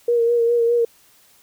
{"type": "tone with vibrato", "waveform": "sine", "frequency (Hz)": 470, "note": "A#4", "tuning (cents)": 14, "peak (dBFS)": -14, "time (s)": [0.08, 0.85], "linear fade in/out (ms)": 5, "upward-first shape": "sine", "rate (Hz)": 4.9, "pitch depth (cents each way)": 29, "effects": ["white hiss -54 dBFS RMS until 1.42 s"]}